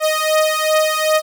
sawtooth beating tone pair, 621 / 623.6 Hz, D#5 / D#5, -3 / +4 cents, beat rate 2.6 Hz, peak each -13 dBFS, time 0-1.22 s, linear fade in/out 50 ms, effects none

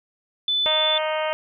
sine tone, 3500 Hz, A7, 10 cents flat, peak -19 dBFS, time 0.48-0.98 s, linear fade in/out 2 ms
harmonic tone, 310.4 Hz, D#4, 4 cents flat, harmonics 2 / 3 / 4 / 5 / 6 / 7 / 8 / 9 / 10, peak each -24 / -29 / -32 / -35 / -37 / -34 / -38 / -36 / -36 dBFS, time 0.66-1.33 s, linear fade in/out 0 ms
effects none

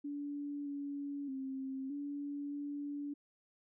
sine tone with pitch steps, 287.9 / 283.8 / 266.5 / 286.3 / 288 Hz, D4 / C#4 / C4 / D4 / D4, -34 / +41 / +32 / -44 / -34 cents, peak -38 dBFS, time 0.04-3.14 s, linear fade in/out 10 ms, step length 620 ms, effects none

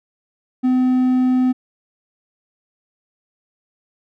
triangle tone, 254.6 Hz, C4, 47 cents flat, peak -11 dBFS, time 0.63-1.53 s, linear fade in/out 20 ms, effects none

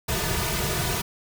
pink noise with comb filter, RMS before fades -26 dBFS, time 0.08-1.02 s, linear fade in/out 10 ms, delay 3.7 ms, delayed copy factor -0.95, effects none

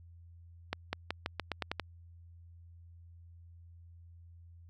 accelerating click train, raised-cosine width 0.3 ms, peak -17 dBFS, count 9, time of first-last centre 0.73-1.797 s, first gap 200 ms, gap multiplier 0.88, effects added 85 Hz sine -52 dBFS peak until 4.69 s

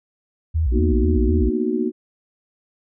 sine tone with vibrato, 69.3 Hz, C#2, in tune, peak -16 dBFS, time 0.54-1.5 s, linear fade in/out 20 ms, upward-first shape square, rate 4 Hz, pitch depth 250 cents each way
sine chord, B major seventh, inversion third, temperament just, 231.5 / 246.9 / 308.7 / 370.4 Hz, A#3 / B3 / D#4 / F#4, -12 / 0 / -14 / +2 cents, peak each -24 / -26 / -24 / -23 dBFS, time 0.71-1.92 s, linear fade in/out 50 ms
effects none

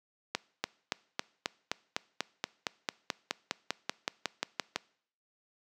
accelerating click train, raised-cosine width 0.2 ms, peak -12 dBFS, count 21, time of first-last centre 0.35-4.76 s, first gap 290 ms, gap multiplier 0.97, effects noise-tail reverb RT60 0.6 s tail -23 dB re dry + high-pass 200 Hz 12 dB/octave

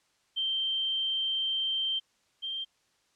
sine tone pair in turn, 3136 / 3163 Hz, G7 / G7, 0 / +15 cents, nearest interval unison, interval 15 cents, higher second, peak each -27 / -32 dBFS, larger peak first, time 0.36-2 / 2.42-2.65 s, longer first, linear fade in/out 20 ms, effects white hiss -70 dBFS RMS until 3.15 s + low-pass 7000 Hz 12 dB/octave

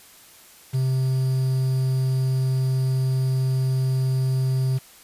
triangle tone with quantisation, 130.81 Hz, C3, in tune, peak -17 dBFS, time 0.73-4.79 s, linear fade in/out 20 ms, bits 7, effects white hiss -49 dBFS RMS until 5.03 s + resampled to 32000 Hz

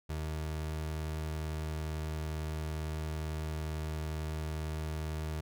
30% pulse tone, 77.78 Hz, D#2, in tune, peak -32 dBFS, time 0.09-5.41 s, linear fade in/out 10 ms, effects none

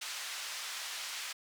white band-pass noise, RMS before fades -41 dBFS, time 0.01-1.33 s, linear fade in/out 10 ms, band 1100 to 5800 Hz, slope 12 dB/octave, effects none

